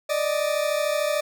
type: tone pair together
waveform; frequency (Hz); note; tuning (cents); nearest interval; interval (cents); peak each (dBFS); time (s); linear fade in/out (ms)
40% pulse; 587.3 / 620.7; D5 / D#5; 0 / -4; minor second; 96; -23 / -25; 0.09-1.21; 10
effects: none